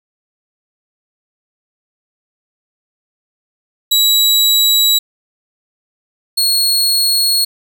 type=tone pair in turn; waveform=sawtooth; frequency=3900 / 4327 Hz; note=B7 / C#8; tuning=-23 / -43 cents; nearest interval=major second; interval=180 cents; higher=second; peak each=-6 / -8 dBFS; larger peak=first; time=3.91-4.99 / 6.37-7.45 s; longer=neither; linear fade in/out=10 ms; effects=none